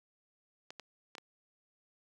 clicks, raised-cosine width 0.2 ms, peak -28 dBFS, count 4, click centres 0.705 / 0.797 / 1.152 / 1.182 s, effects high-pass 80 Hz 12 dB/octave + 9-bit

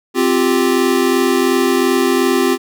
square chord, C suspended fourth, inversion none, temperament equal, 261.6 / 349.2 / 392 Hz, C4 / F4 / G4, 0 / 0 / 0 cents, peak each -17 dBFS, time 0.14-2.58 s, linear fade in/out 50 ms, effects none

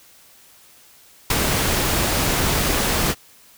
pink noise with ADSR envelope, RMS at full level -17 dBFS, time 1.3-3.15 s, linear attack 4 ms, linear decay 31 ms, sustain -3 dB, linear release 48 ms, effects white hiss -50 dBFS RMS until 3.57 s

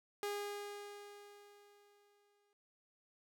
sawtooth tone with exponential decay, 409.1 Hz, G#4, 26 cents flat, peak -33 dBFS, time 0.23-2.53 s, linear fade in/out 1 ms, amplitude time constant 500 ms, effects none

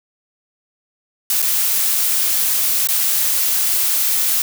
blue noise with dropouts, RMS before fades -17 dBFS, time 1.3-4.42 s, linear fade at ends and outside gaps 1 ms, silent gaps 1.419-1.425 / 2.872-2.887 s, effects none

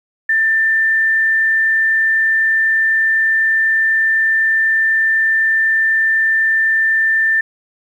sine tone, 1784 Hz, A6, 23 cents sharp, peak -11 dBFS, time 0.29-7.41 s, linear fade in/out 5 ms, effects 8-bit

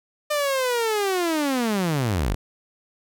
sawtooth linear sweep, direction down, 604 to 37.69 Hz, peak -17 dBFS, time 0.3-2.35 s, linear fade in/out 10 ms, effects none

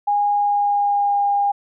sine tone with pitch glide, 820 to 808.7 Hz, G#5 to G#5, -22 to -46 cents, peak -15 dBFS, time 0.07-1.52 s, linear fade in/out 10 ms, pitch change -24 cents, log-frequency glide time 0.33-1.25 s, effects none

